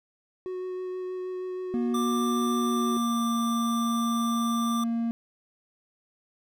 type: tone with vibrato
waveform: triangle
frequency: 368.3 Hz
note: F#4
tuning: 8 cents flat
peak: -29 dBFS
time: 0.46-2.97 s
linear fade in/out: 0 ms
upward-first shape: sine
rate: 6.3 Hz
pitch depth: 9 cents each way
type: tone with pitch glide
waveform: triangle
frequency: 239 to 231.5 Hz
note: A#3 to A#3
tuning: +43 to -12 cents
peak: -23 dBFS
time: 1.74-5.11 s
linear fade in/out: 0 ms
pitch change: -55 cents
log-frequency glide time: 2.61-3.26 s
type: tone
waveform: square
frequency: 1181 Hz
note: D6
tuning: 9 cents sharp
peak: -30 dBFS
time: 1.94-4.84 s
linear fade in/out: 5 ms
effects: none